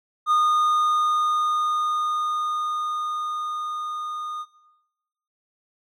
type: tone with level ramp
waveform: triangle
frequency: 1226 Hz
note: D#6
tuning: 26 cents flat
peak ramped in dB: -14 to -27 dBFS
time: 0.26-4.46 s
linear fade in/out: 50 ms
effects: noise-tail reverb RT60 1.0 s tail -17 dB re dry